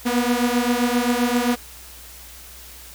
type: beating tone pair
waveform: sawtooth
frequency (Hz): 239 / 246.6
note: A#3 / B3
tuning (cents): +43 / -2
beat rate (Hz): 7.6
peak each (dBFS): -17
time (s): 0.05-1.56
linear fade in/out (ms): 20
effects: added 60 Hz sine -45 dBFS peak until 2.94 s + white hiss -42 dBFS RMS until 2.94 s